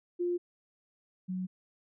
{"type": "tone pair in turn", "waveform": "sine", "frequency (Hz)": [351.8, 184.7], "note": ["F4", "F#3"], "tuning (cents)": [13, -3], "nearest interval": "major seventh", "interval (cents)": 1116, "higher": "first", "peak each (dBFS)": [-28, -32], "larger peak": "first", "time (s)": [[0.19, 0.38], [1.28, 1.47]], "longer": "neither", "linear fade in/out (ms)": 20, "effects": []}